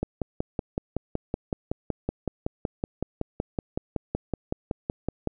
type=click train; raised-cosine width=2 ms; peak=-13 dBFS; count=29; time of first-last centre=0.03-5.273 s; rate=5.34 Hz; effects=none